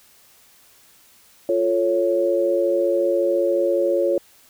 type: chord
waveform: sine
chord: F augmented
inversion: none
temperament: equal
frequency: 349.2 / 440 / 554.4 Hz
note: F4 / A4 / C#5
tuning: 0 / 0 / 0 cents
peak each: -21 / -25 / -19 dBFS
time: 1.49-4.18 s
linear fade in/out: 2 ms
effects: white hiss -53 dBFS RMS until 4.49 s